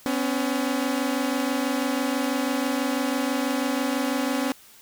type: tone pair together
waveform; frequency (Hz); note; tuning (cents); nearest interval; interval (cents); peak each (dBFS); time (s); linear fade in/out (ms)
sawtooth; 253.9 / 280; B3 / C#4; +48 / +18; major second; 170; -22; 0.06-4.52; 0
effects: white hiss -51 dBFS RMS until 4.81 s